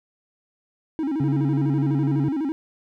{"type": "tone with vibrato", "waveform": "triangle", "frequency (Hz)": 293.7, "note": "D4", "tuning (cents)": 0, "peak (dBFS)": -20, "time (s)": [0.99, 2.52], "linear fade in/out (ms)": 0, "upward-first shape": "square", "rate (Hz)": 12, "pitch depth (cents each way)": 140}
{"type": "tone", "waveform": "triangle", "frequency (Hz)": 140.3, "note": "C#3", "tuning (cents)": 21, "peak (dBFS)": -19, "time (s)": [1.2, 2.29], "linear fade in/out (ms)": 5}
{"effects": []}